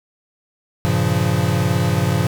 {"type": "chord", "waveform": "square", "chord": "G half-diminished seventh", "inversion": "none", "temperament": "equal", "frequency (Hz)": [98, 116.54, 138.59, 174.61], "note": ["G2", "Bb2", "Db3", "F3"], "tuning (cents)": [0, 0, 0, 0], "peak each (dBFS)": -22, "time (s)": [0.85, 2.27], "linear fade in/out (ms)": 0, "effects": []}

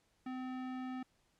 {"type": "tone with low-pass filter", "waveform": "square", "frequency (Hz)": 256.6, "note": "C4", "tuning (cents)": -34, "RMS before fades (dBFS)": -42, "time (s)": [0.26, 1.03], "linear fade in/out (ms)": 5, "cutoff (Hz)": 2200, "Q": 0.82, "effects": ["pink hiss -75 dBFS RMS until 1.39 s", "low-pass 10000 Hz 12 dB/octave"]}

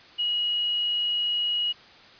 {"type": "tone with quantisation", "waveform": "sine", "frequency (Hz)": 2900, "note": "F#7", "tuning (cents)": -35, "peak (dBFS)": -23, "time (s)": [0.18, 1.73], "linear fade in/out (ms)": 20, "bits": 8, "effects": ["white hiss -50 dBFS RMS until 2.19 s", "resampled to 11025 Hz"]}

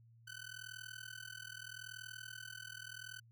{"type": "tone with amplitude modulation", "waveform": "sawtooth", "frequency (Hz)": 1512, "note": "F#6", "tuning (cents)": 37, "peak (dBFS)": -40, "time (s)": [0.27, 3.2], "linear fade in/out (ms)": 10, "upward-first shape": "sine", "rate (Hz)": 40.8, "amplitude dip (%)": 95, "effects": ["added 115 Hz sine -61 dBFS peak until 3.31 s"]}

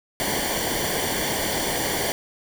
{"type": "noise with comb filter", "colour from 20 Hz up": "pink", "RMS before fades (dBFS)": -25, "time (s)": [0.2, 2.12], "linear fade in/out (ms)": 0, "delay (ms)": 0.77, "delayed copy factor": -0.75, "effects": []}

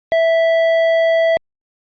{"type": "tone with hard clipping", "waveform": "sine", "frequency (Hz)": 658, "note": "E5", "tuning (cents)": -3, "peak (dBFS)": -13, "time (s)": [0.12, 1.37], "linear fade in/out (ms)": 0, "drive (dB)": 11, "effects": ["low-pass 3000 Hz 12 dB/octave", "Opus 48 kbps"]}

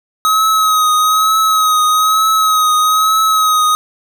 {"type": "tone with vibrato", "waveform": "square", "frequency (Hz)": 1270, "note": "D#6", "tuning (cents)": 35, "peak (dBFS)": -10, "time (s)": [0.25, 3.75], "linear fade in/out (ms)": 0, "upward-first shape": "triangle", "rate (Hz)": 1.1, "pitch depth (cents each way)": 37, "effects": []}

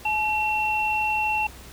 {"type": "tone pair together", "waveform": "sine", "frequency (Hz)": [856, 2718], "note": ["A5", "F7"], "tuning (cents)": [-48, -48], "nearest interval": "octave + minor sixth", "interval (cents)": 2000, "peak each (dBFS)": -24, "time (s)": [0.05, 1.47], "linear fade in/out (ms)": 5, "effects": ["added 64 Hz sine -45 dBFS peak until 1.72 s", "pink hiss -45 dBFS RMS until 1.72 s"]}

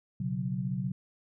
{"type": "chord", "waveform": "sine", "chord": "B suspended second", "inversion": "none", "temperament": "equal", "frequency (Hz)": [123.47, 138.59, 185], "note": ["B2", "C#3", "F#3"], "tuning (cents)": [0, 0, 0], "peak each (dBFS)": [-35, -34, -33], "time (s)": [0.2, 0.92], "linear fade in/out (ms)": 5, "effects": []}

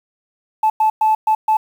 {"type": "tone bursts at uneven times", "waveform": "sine", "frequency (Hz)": 870, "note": "A5", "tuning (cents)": -20, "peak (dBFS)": -10, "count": 5, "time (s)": [[0.63, 0.7], [0.8, 0.9], [1.01, 1.15], [1.27, 1.35], [1.48, 1.57]], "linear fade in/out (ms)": 5, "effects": ["tanh soft clip ceiling -7 dBFS", "7-bit"]}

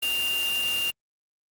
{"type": "tone in noise", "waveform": "sine", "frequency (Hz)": 2794, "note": "F7", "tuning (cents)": 0, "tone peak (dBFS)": -24, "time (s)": [0.02, 0.91], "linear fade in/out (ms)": 10, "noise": "white", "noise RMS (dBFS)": -33, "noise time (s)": [0.02, 0.91], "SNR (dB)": 6, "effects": ["Opus 32 kbps"]}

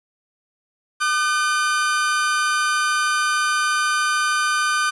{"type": "tone pair together", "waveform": "40% pulse", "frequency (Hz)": [1206.4, 1520], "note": ["D6", "F#6"], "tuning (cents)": [46, 46], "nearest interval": "major third", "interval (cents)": 400, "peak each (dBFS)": -20, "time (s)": [1, 4.91], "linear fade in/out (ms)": 20, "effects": ["resampled to 24000 Hz", "9-bit"]}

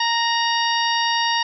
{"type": "harmonic tone with a mistuned harmonic", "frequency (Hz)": 930, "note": "A#5", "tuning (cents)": -4, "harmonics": [1, 2, 3, 4, 5, 6], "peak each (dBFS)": [-21, -24, -26, -27, -28, -29], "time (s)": [0, 1.43], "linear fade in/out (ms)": 5, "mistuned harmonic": 3, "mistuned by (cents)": 45, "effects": []}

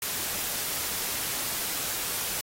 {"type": "noise", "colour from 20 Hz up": "white", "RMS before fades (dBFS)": -31, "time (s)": [0.02, 2.41], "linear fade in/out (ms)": 2, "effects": ["AAC 48 kbps"]}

